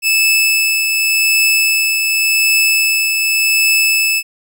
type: tone with tremolo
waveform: sawtooth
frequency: 2619 Hz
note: E7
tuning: 12 cents flat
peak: -6 dBFS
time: 0.02-4.23 s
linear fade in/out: 50 ms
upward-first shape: triangle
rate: 0.88 Hz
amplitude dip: 40%
effects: none